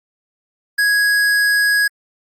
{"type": "tone with hard clipping", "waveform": "sine", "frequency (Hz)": 1661.2, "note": "G#6", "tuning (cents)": 0, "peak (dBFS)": -14, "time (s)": [0.78, 1.88], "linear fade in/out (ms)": 10, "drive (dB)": 14, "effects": ["Opus 48 kbps"]}